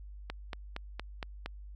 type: click train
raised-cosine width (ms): 0.3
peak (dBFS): -21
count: 6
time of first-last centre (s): 0.3-1.46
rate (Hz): 4.31
effects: added 50 Hz sine -44 dBFS peak until 1.75 s